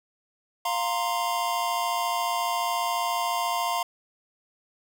square chord, F suspended fourth, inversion none, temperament equal, 698.5 / 932.3 / 1046.5 Hz, F5 / Bb5 / C6, 0 / 0 / 0 cents, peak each -30 dBFS, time 0.65-3.83 s, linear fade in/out 5 ms, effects 10-bit

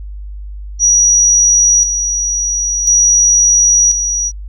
sine tone with tremolo, 5800 Hz, F#8, 35 cents flat, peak -6 dBFS, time 0.79-4.32 s, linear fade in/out 50 ms, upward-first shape square, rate 0.48 Hz, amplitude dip 55%, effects added 50 Hz sine -24 dBFS peak until 4.48 s

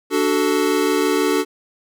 square chord, D major, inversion none, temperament equal with one note detuned, 293.7 / 373.9 / 440 Hz, D4 / F#4 / A4, 0 / +18 / 0 cents, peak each -21 dBFS, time 0.1-1.45 s, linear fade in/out 50 ms, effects none

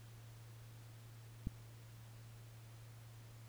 click, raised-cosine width 5 ms, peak -26 dBFS, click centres 1.471 s, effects added 114 Hz sine -54 dBFS peak until 3.48 s + pink hiss -64 dBFS RMS until 3.48 s

